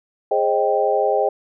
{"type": "chord", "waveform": "sine", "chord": "Ab major seventh", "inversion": "none", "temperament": "equal with one note detuned", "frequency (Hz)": [415.3, 530.9, 622.3, 784], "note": ["Ab4", "C5", "Eb5", "G5"], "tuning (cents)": [0, 25, 0, 0], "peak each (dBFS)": -21, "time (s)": [0.31, 1.29], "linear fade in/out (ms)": 5, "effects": []}